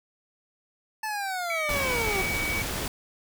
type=linear sweep; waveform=25% pulse; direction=down; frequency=880 to 370 Hz; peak=-25 dBFS; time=1.03-2.22 s; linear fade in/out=5 ms
type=tone; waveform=sine; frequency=2268 Hz; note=C#7; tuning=39 cents sharp; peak=-28 dBFS; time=1.5-2.62 s; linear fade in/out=2 ms
type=noise; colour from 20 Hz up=pink; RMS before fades=-31 dBFS; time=1.69-2.88 s; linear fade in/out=2 ms
effects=none